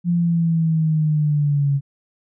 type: linear sweep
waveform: sine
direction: down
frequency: 174.61 to 138.59 Hz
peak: -15 dBFS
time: 0.04-1.81 s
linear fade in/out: 50 ms
effects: none